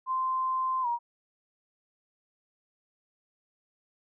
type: tone with pitch glide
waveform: sine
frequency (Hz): 1040 to 948.2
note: C6 to A#5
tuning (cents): -11 to +29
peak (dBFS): -26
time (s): 0.06-0.99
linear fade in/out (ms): 50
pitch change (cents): -160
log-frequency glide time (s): 0.82-0.87
effects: none